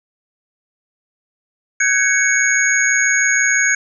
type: tone cluster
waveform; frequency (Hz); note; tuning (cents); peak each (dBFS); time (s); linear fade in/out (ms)
sine; 1527 / 1653 / 2224 / 6600; G6 / G#6 / C#7 / G#8; -46 / -9 / +5 / -12; -18; 1.8-3.75; 5
effects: none